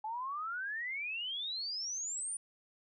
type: exponential sweep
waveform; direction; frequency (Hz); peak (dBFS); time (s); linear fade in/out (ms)
sine; up; 847 to 9480; -36; 0.04-2.37; 5
effects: none